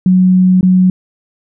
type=tone with dropouts; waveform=sine; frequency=184.4 Hz; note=F#3; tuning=6 cents flat; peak=-5 dBFS; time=0.06-0.9 s; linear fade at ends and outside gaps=2 ms; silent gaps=0.61-0.629 s; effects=none